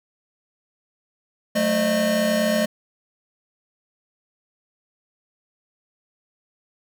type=tone cluster; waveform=square; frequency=187.2 / 219.8 / 526 / 610 Hz; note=F#3 / A3 / C5 / D#5; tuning=+20 / -2 / +9 / -34 cents; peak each=-31 / -23 / -31 / -22 dBFS; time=1.55-2.66 s; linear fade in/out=10 ms; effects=none